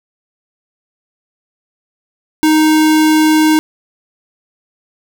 square tone, 311.1 Hz, D#4, in tune, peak -8 dBFS, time 2.43-3.59 s, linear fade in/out 0 ms, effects none

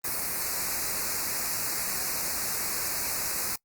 white band-stop noise, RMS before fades -30 dBFS, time 0.04-3.56 s, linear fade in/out 5 ms, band 2600 to 4100 Hz, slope 96 dB/octave, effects noise-tail reverb RT60 0.1 s tail -25 dB re dry + Opus 32 kbps

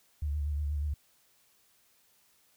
sine tone with vibrato, 73.42 Hz, D2, in tune, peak -29 dBFS, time 0.22-0.94 s, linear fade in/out 5 ms, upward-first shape sine, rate 8.3 Hz, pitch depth 51 cents each way, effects white hiss -67 dBFS RMS until 2.56 s

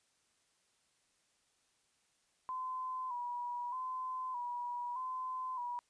sine tone with vibrato, 997 Hz, B5, 16 cents sharp, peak -37 dBFS, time 2.49-5.79 s, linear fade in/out 0 ms, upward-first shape square, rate 0.81 Hz, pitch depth 49 cents each way, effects white hiss -75 dBFS RMS until 5.89 s + resampled to 22050 Hz

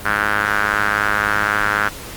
sawtooth tone with band-pass filter, 103.83 Hz, G#2, in tune, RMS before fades -18 dBFS, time 0.05-1.89 s, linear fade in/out 10 ms, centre 1500 Hz, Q 4.7, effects pink hiss -33 dBFS RMS until 2.16 s + Opus 32 kbps

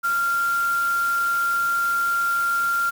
sine tone in noise, 1386 Hz, F6, 14 cents flat, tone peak -19 dBFS, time 0.03-2.91 s, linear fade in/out 20 ms, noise white, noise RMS -36 dBFS, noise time 0.03-2.91 s, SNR +14 dB, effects none

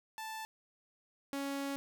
sawtooth tone pair in turn, 880 / 277.9 Hz, A5 / C#4, 0 / +4 cents, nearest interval octave + minor sixth, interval 1996 cents, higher first, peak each -37 / -32 dBFS, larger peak second, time 0.18-0.45 / 1.33-1.76 s, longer second, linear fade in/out 0 ms, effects none

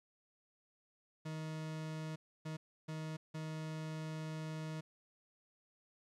40% pulse tone bursts at uneven times, 157.1 Hz, D#3, 17 cents sharp, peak -40 dBFS, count 4, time 1.25-2.16 / 2.45-2.57 / 2.88-3.17 / 3.34-4.81 s, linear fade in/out 10 ms, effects low-pass 8000 Hz 12 dB/octave + 13-bit

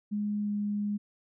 sine tone with pitch glide, 207.7 to 206.3 Hz, G#3 to G#3, 0 to -11 cents, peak -28 dBFS, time 0.11-0.98 s, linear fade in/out 20 ms, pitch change -11 cents, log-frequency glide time 0.42-0.5 s, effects none

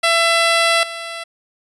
10% pulse tone with level steps, 670 Hz, E5, 28 cents sharp, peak -4 / -18 dBFS, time 0.03-1.24 s, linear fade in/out 10 ms, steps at 0.83 s, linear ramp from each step 2 ms, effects resampled to 22050 Hz

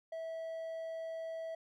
triangle tone, 652 Hz, E5, 19 cents flat, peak -37 dBFS, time 0.12-1.55 s, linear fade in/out 5 ms, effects none

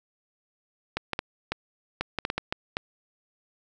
clicks, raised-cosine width 0.3 ms, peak -11 dBFS, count 11, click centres 0.97 / 1.133 / 1.191 / 1.52 / 2.01 / 2.187 / 2.251 / 2.301 / 2.38 / 2.525 / 2.769 s, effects none

